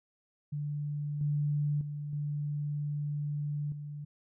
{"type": "tone with level steps", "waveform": "sine", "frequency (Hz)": 146.83, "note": "D3", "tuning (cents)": 0, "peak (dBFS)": [-32, -27, -35, -31, -38], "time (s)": [0.52, 4.05], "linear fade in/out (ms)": 10, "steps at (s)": [1.21, 1.81, 2.13, 3.72], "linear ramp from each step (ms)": 2, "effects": []}